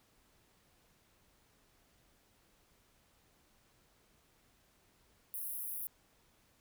pink high-pass noise, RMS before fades -41 dBFS, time 5.34-5.87 s, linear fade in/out 0 ms, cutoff 10000 Hz, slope 96 dB/octave, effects pink hiss -70 dBFS RMS until 6.6 s

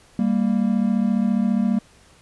triangle tone pair together, 197.8 / 232.5 Hz, G3 / A#3, +16 / -4 cents, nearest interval minor third, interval 280 cents, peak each -18 dBFS, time 0.19-1.79 s, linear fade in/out 2 ms, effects pink hiss -53 dBFS RMS until 2.21 s + resampled to 24000 Hz

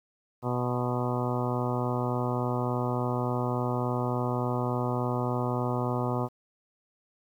harmonic tone with a mistuned harmonic, 123.47 Hz, B2, in tune, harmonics 1 / 2 / 3 / 4 / 5 / 6 / 7 / 8 / 9 / 10, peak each -30 / -33 / -35 / -36 / -37 / -38 / -38 / -39 / -40 / -40 dBFS, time 0.42-6.29 s, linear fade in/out 50 ms, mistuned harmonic 9, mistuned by -41 cents, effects 10-bit

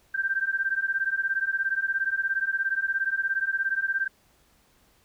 sine beating tone pair, 1565 / 1582 Hz, G6 / G6, -3 / +15 cents, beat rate 17 Hz, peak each -27 dBFS, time 0.14-4.08 s, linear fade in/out 10 ms, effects pink hiss -63 dBFS RMS until 5.04 s

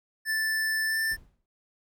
square tone with pitch glide, 1760 to 1776.3 Hz, A6 to A6, 0 to +16 cents, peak -26 dBFS, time 0.25-1.17 s, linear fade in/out 50 ms, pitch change +16 cents, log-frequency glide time 0.86-0.98 s
brown noise with exponential decay, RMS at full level -41 dBFS, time 1.11-1.46 s, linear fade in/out 2 ms, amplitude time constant 76 ms
effects none

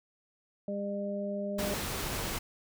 harmonic tone, 201.5 Hz, G3, 48 cents sharp, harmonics 1 / 2 / 3, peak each -35 / -41 / -35 dBFS, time 0.68-1.74 s, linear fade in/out 2 ms
pink noise, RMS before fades -35 dBFS, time 1.58-2.39 s, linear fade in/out 10 ms
effects none

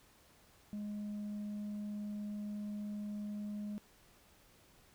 sine tone, 207.8 Hz, G#3, 1 cent sharp, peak -36 dBFS, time 0.73-3.78 s, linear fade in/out 0 ms, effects tanh soft clip ceiling -38 dBFS + pink hiss -65 dBFS RMS until 4.94 s

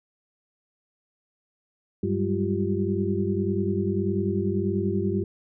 sine tone cluster, 98.6 / 190.6 / 200.8 / 345.5 / 387.2 Hz, G2 / G3 / G3 / F4 / G4, +11 / -48 / +42 / -19 / -21 cents, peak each -29 dBFS, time 2.03-5.24 s, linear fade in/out 5 ms, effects none

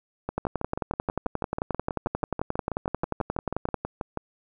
two click trains, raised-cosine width 1 ms, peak -15 / -12 dBFS, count 25 / 39, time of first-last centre 0.29-4.173 / 0.38-3.743 s, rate 6.18 / 11.3 Hz, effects none

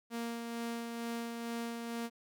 sawtooth tone with tremolo, 233.1 Hz, A#3, in tune, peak -32 dBFS, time 0.1-2.1 s, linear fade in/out 50 ms, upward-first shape sine, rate 2.2 Hz, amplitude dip 35%, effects none

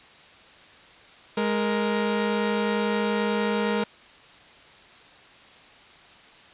sawtooth tone pair together, 208.5 / 468.1 Hz, G#3 / A#4, +7 / +7 cents, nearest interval octave + major second, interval 1400 cents, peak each -21 / -22 dBFS, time 1.37-3.84 s, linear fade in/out 5 ms, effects white hiss -50 dBFS RMS until 6.53 s + resampled to 8000 Hz

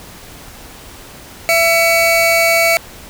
40% pulse tone pair together, 669 / 2250 Hz, E5 / C#7, +25 / +25 cents, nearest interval octave + major sixth, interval 2100 cents, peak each -12 dBFS, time 1.49-2.77 s, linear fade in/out 0 ms, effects pink hiss -36 dBFS RMS until 3.09 s

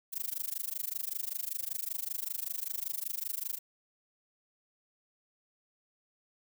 violet noise with amplitude modulation, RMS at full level -33 dBFS, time 0.12-3.59 s, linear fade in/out 20 ms, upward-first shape sine, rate 25.2 Hz, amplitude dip 100%, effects none

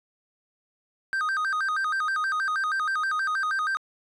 triangle tone with vibrato, 1396.9 Hz, F6, in tune, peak -22 dBFS, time 1.13-3.77 s, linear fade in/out 0 ms, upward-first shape square, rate 6.3 Hz, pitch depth 200 cents each way, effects resampled to 24000 Hz

